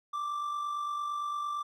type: tone with amplitude modulation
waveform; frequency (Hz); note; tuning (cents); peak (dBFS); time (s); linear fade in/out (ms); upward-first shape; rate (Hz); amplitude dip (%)
triangle; 1174.7; D6; 0; -28; 0.13-1.63; 10; sine; 48.8; 40
effects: none